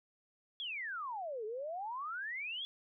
sine exponential two-way sweep, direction down then up, 3438 to 415.3 to 3438 Hz, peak -38 dBFS, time 0.6-2.65 s, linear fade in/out 0 ms, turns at 1.45 s, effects none

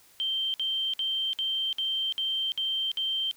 sine tone bursts, 3136 Hz, G7, in tune, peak -26 dBFS, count 8, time 0.2-3.312 s, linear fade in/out 0 ms, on 340 ms, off 56 ms, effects white hiss -58 dBFS RMS until 3.36 s

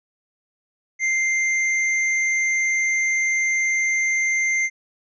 sine tone with hard clipping, 2093 Hz, C7, in tune, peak -20 dBFS, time 0.99-4.7 s, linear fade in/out 50 ms, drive 12 dB, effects resampled to 16000 Hz

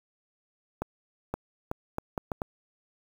accelerating click train, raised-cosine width 1 ms, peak -16 dBFS, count 7, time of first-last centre 0.82-2.418 s, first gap 520 ms, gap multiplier 0.72, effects 7-bit

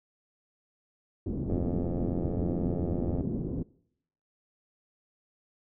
white low-pass noise, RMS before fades -32 dBFS, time 1.26-3.63 s, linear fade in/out 5 ms, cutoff 330 Hz, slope 24 dB/octave
click train, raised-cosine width 2 ms, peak -21 dBFS, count 150, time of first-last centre 1.5-3.209 s, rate 87.2 Hz
effects noise-tail reverb RT60 0.7 s tail -22 dB re dry

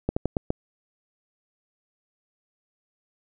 slowing click train, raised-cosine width 2 ms, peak -10 dBFS, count 5, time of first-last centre 0.09-0.504 s, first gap 75 ms, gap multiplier 1.22, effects none

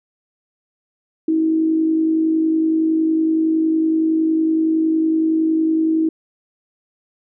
sine tone with amplitude modulation, 320 Hz, D#4, 49 cents sharp, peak -12 dBFS, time 1.28-6.09 s, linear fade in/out 5 ms, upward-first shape sine, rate 50.8 Hz, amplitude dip 40%, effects none

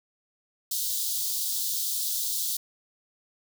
white high-pass noise, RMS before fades -29 dBFS, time 0.71-2.57 s, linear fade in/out 5 ms, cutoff 3500 Hz, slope 48 dB/octave, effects none

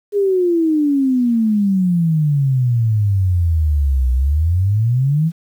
sine exponential two-way sweep, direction down then up, 415.3 to 61.74 to 169.2 Hz, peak -12 dBFS, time 0.12-5.32 s, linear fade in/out 50 ms, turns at 4.12 s, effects 8-bit

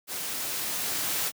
white noise with level ramp, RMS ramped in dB -34 to -28 dBFS, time 0.07-1.32 s, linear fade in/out 50 ms, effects high-pass 100 Hz 12 dB/octave

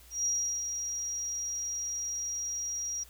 sine tone with ADSR envelope, 5710 Hz, F8, 37 cents sharp, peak -26 dBFS, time 0.1-3.04 s, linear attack 150 ms, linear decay 370 ms, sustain -6 dB, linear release 10 ms, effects added 60 Hz sine -55 dBFS peak until 3.09 s + white hiss -57 dBFS RMS until 3.09 s

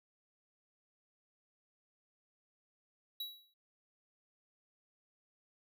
square tone with exponential decay, 3900 Hz, B7, 23 cents flat, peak -37 dBFS, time 3.2-3.54 s, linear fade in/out 5 ms, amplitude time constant 72 ms, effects none

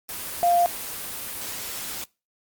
sine tone in noise, 697 Hz, F5, 4 cents flat, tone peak -16 dBFS, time 0.43-0.66 s, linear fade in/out 0 ms, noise white, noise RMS -33 dBFS, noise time 0.09-2.04 s, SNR +14 dB, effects noise-tail reverb RT60 0.3 s tail -25 dB re dry + Opus 24 kbps

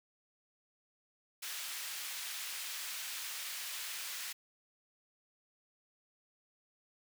pink high-pass noise, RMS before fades -42 dBFS, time 1.42-4.33 s, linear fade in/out 10 ms, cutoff 2000 Hz, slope 12 dB/octave, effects none

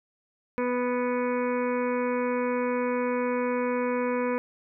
harmonic tone, 246.9 Hz, B3, in tune, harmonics 1 / 2 / 4 / 5 / 6 / 7 / 8 / 9 / 10, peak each -29 / -27 / -33 / -41 / -41 / -42 / -48 / -40 / -45 dBFS, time 0.58-4.38 s, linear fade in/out 0 ms, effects none

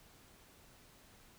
silence, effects pink hiss -62 dBFS RMS until 1.38 s

